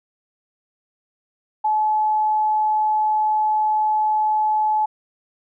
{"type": "tone", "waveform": "sine", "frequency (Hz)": 858, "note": "A5", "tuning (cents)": -44, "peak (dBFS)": -16, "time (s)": [1.64, 4.86], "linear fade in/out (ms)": 10, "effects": []}